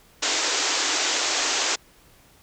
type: band-pass noise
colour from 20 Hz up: white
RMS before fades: -24 dBFS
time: 0.22-1.76 s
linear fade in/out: 10 ms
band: 270 to 7500 Hz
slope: 96 dB/octave
effects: pink hiss -55 dBFS RMS until 2.42 s